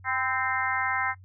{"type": "harmonic tone with a mistuned harmonic", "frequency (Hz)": 261.6, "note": "C4", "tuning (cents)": 0, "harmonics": [3, 4, 5, 6, 7, 8], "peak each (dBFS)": [-32, -32, -32, -32, -32, -32], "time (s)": [0.04, 1.15], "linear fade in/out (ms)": 50, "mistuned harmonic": 4, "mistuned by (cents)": -41, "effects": ["noise-tail reverb RT60 0.1 s tail -20 dB re dry", "added 93 Hz sine -47 dBFS peak until 1.24 s"]}